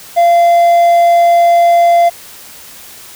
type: tone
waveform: triangle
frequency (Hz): 688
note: F5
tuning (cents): -26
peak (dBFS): -3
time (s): 0.16-2.1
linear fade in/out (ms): 20
effects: white hiss -34 dBFS RMS until 3.15 s